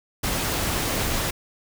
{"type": "noise", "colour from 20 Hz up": "pink", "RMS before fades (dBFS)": -25, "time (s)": [0.23, 1.31], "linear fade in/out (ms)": 10, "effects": []}